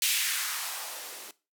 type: noise with band-pass filter sweep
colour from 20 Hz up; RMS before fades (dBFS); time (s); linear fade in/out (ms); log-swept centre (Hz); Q
violet; -32; 0.02-1.31; 2; 2900 to 320; 1.6
effects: noise-tail reverb RT60 0.3 s tail -19 dB re dry